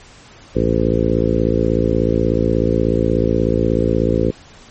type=harmonic tone with a mistuned harmonic; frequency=56.5 Hz; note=A1; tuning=47 cents sharp; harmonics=1 / 2 / 3 / 4 / 5 / 6 / 7 / 8 / 9; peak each=-22 / -22 / -22 / -22 / -22 / -22 / -22 / -22 / -22 dBFS; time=0.55-4.31 s; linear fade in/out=10 ms; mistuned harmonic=1; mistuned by=+130 cents; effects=pink hiss -43 dBFS RMS until 4.7 s + MP3 32 kbps